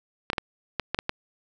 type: clicks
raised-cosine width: 0.3 ms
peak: -9 dBFS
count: 7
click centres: 0.301 / 0.332 / 0.382 / 0.797 / 0.946 / 0.989 / 1.094 s
effects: none